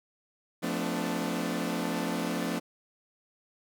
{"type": "chord", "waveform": "sawtooth", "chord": "B half-diminished seventh", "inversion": "second", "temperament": "equal with one note detuned", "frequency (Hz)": [174.61, 220, 253.2, 293.7], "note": ["F3", "A3", "B3", "D4"], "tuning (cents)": [0, 0, 43, 0], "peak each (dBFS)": -31, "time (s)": [0.62, 2.6], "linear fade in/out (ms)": 20, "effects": []}